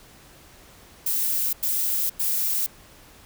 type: noise bursts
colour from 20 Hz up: violet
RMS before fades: -24 dBFS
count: 3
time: 1.06-2.664 s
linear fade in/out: 5 ms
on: 470 ms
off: 97 ms
effects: pink hiss -50 dBFS RMS until 3.25 s